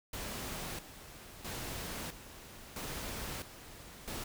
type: noise with tremolo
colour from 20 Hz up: pink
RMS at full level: -41 dBFS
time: 0.13-4.24 s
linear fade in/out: 5 ms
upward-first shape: square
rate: 0.76 Hz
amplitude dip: 70%
effects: none